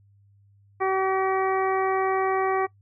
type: harmonic tone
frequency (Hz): 381.4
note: G4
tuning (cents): -47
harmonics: 1 / 2 / 3 / 4 / 5 / 6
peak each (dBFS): -24 / -26 / -27 / -40 / -34 / -38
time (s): 0.8-2.67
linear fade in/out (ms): 20
effects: noise-tail reverb RT60 0.1 s tail -21 dB re dry + added 100 Hz sine -55 dBFS peak until 2.81 s